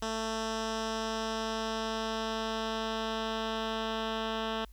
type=tone with low-pass filter sweep; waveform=10% pulse; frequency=222.2 Hz; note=A3; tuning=17 cents sharp; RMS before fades=-34 dBFS; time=0.02-4.65 s; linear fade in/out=5 ms; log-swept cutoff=6200 to 3400 Hz; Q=1.7; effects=added 50 Hz sine -49 dBFS peak until 4.72 s + white hiss -67 dBFS RMS until 4.72 s